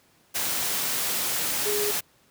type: tone in noise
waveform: sine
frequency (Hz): 415.3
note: G#4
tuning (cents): 0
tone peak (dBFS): -26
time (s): 1.65-1.92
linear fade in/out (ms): 20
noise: white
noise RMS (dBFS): -27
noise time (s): 0.34-2.01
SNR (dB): -2
effects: pink hiss -61 dBFS RMS until 2.3 s + high-pass 100 Hz 12 dB/octave